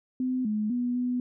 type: tone with pitch steps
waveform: sine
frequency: 255.4 / 212.6 / 244.6 / 247.8 Hz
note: C4 / G#3 / B3 / B3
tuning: -42 / +41 / -16 / +6 cents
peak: -25 dBFS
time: 0.2-1.2 s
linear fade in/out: 2 ms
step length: 250 ms
effects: none

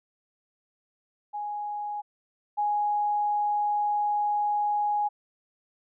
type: tone pair in turn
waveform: sine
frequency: 830.6 / 830.6 Hz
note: G#5 / G#5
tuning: 0 / 0 cents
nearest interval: unison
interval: 0 cents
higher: neither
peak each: -30 / -23 dBFS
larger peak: second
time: 1.33-2.02 / 2.57-5.09 s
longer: second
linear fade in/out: 20 ms
effects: none

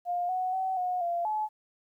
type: tone with pitch steps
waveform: sine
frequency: 707 / 740 / 757 / 726 / 690 / 857 Hz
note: F5 / F#5 / F#5 / F#5 / F5 / A5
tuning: +21 / 0 / +39 / -33 / -21 / -46 cents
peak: -27 dBFS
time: 0.05-1.49 s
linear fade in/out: 50 ms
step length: 240 ms
effects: 11-bit

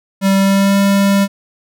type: tone with pitch glide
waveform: square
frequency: 194.6 to 198.12 Hz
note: G3 to G3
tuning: -12 to +19 cents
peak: -10 dBFS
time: 0.21-1.28 s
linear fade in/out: 50 ms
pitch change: +31 cents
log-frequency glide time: 0.37-0.77 s
effects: none

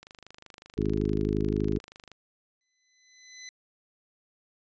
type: click train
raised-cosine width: 0.2 ms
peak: -29 dBFS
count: 54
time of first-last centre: 0.03-2.117 s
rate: 25.4 Hz
type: harmonic tone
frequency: 51.91 Hz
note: G#1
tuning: in tune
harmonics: 1 / 2 / 3 / 4 / 5 / 6 / 7 / 8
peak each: -33 / -33 / -33 / -33 / -33 / -33 / -33 / -33 dBFS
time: 0.77-1.79 s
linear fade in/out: 10 ms
type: tone with exponential growth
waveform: 10% pulse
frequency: 2014 Hz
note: B6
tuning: 33 cents sharp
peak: -29 dBFS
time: 2.61-3.49 s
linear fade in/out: 1 ms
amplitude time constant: 190 ms
effects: resampled to 16000 Hz

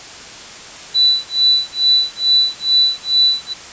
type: tone with tremolo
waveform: sine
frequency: 3971 Hz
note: B7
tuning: 9 cents sharp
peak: -8 dBFS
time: 0.94-3.54 s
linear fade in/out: 20 ms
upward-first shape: sine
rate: 2.3 Hz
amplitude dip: 100%
effects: white hiss -34 dBFS RMS until 3.72 s + resampled to 16000 Hz

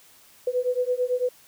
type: beating tone pair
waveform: sine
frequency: 493.9 / 502.9 Hz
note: B4 / B4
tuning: 0 / +31 cents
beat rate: 9 Hz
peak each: -25 dBFS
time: 0.47-1.29 s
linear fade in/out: 5 ms
effects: white hiss -54 dBFS RMS until 1.47 s

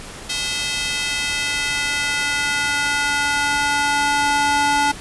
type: tone with high-pass filter sweep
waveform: square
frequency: 288.3 Hz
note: D4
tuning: 32 cents flat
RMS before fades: -20 dBFS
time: 0.29-4.92 s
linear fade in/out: 10 ms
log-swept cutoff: 3200 to 750 Hz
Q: 1.4
effects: pink hiss -35 dBFS RMS until 5 s + resampled to 24000 Hz

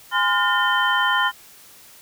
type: tone cluster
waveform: sine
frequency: 824 / 1027 / 1417 / 1810 / 3088 Hz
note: G#5 / C6 / F6 / A6 / G7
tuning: -14 / -33 / +25 / +48 / -27 cents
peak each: -27 / -21 / -22 / -23 / -25 dBFS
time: 0.11-1.32 s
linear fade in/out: 50 ms
effects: white hiss -47 dBFS RMS until 2.01 s

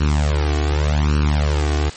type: tone with flanger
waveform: sawtooth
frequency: 74.2 Hz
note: D2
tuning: 18 cents sharp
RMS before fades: -17 dBFS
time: 0-1.9 s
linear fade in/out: 10 ms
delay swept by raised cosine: 0.71 to 2.71 ms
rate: 0.86 Hz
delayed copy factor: +0.85
effects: white hiss -36 dBFS RMS until 1.96 s + MP3 32 kbps

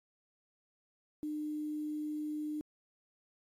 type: tone with quantisation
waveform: sine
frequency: 302.2 Hz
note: D4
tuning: 50 cents sharp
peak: -35 dBFS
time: 1.23-2.61 s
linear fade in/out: 0 ms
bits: 10
effects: AAC 48 kbps

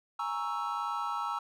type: chord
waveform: triangle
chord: A# half-diminished seventh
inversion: third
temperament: equal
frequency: 830.6 / 932.3 / 1108.7 / 1318.5 Hz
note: G#5 / A#5 / C#6 / E6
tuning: 0 / 0 / 0 / 0 cents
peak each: -37 / -35 / -37 / -33 dBFS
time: 0.19-1.39 s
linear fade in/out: 5 ms
effects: none

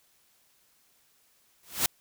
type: noise with exponential growth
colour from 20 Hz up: white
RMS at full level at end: -21 dBFS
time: 1.63-1.86 s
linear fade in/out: 2 ms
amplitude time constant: 48 ms
effects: white hiss -66 dBFS RMS until 2 s

